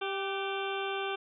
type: harmonic tone with a mistuned harmonic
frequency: 392 Hz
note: G4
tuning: in tune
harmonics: 1 / 2 / 3 / 4 / 6 / 7 / 8 / 9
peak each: -35 / -38 / -40 / -41 / -43 / -43 / -44 / -45 dBFS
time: 0.01-1.16 s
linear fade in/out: 10 ms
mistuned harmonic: 4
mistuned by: -34 cents
effects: none